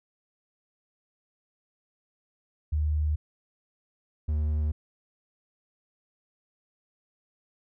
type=tone pair in turn; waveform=sine / triangle; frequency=75.9 / 75.9 Hz; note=D#2 / D#2; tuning=-42 / -42 cents; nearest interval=unison; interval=0 cents; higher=neither; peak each=-23 / -22 dBFS; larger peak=second; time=2.72-3.16 / 4.28-4.72 s; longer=neither; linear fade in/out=10 ms; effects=none